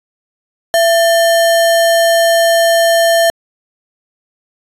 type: tone with sample-and-hold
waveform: sine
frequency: 670 Hz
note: E5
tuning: 28 cents sharp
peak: -7 dBFS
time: 0.74-3.3 s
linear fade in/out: 0 ms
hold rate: 2450 Hz
effects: resampled to 32000 Hz